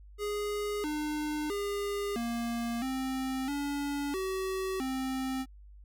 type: tone with pitch steps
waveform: square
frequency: 414.2 / 301.6 / 405.4 / 234.3 / 262.7 / 285.3 / 379.3 / 262.5 Hz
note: G#4 / D4 / G#4 / A#3 / C4 / C#4 / F#4 / C4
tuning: -5 / +46 / -42 / +9 / +7 / +50 / +43 / +6 cents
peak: -32 dBFS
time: 0.18-5.46 s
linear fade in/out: 50 ms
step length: 660 ms
effects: added 50 Hz sine -49 dBFS peak until 5.84 s